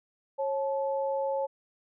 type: tone pair together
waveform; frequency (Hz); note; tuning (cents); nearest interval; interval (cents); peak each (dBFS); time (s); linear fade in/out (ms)
sine; 546 / 866.7; C#5 / A5; -26 / -26; minor sixth; 800; -28 / -33; 0.38-1.47; 20
effects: none